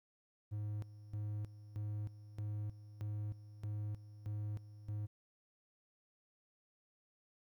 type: tone with tremolo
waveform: triangle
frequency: 104.9 Hz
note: G#2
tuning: 18 cents sharp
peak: -36 dBFS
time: 0.51-5.07 s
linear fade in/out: 20 ms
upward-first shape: square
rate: 1.6 Hz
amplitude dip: 80%
effects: 13-bit